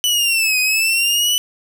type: linear two-way sweep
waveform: sawtooth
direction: down then up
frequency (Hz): 2990 to 2489 to 2990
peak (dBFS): -11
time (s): 0.04-1.38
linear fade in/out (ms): 0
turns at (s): 0.59
effects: none